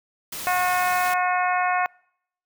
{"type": "noise", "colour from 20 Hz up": "white", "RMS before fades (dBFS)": -33, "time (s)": [0.32, 1.14], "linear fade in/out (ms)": 5}
{"type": "harmonic tone", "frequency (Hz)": 362.3, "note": "F#4", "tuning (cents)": -36, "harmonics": [2, 3, 4, 5, 6, 7], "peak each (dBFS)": [-22, -26, -28, -30, -32, -33], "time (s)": [0.47, 1.86], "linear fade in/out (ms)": 0}
{"effects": ["noise-tail reverb RT60 0.7 s tail -26 dB re dry"]}